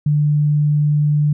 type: tone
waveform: sine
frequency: 148.4 Hz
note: D3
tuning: 18 cents sharp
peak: -12 dBFS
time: 0.06-1.33 s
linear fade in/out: 5 ms
effects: none